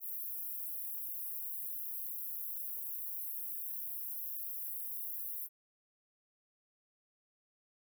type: high-pass noise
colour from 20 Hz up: pink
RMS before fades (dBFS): -41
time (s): 0-5.49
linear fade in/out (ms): 50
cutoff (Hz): 12000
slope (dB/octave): 48
effects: none